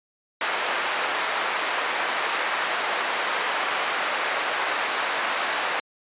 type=band-pass noise; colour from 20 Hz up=white; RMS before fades=-26 dBFS; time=0.41-5.8 s; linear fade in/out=2 ms; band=590 to 1900 Hz; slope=12 dB/octave; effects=resampled to 8000 Hz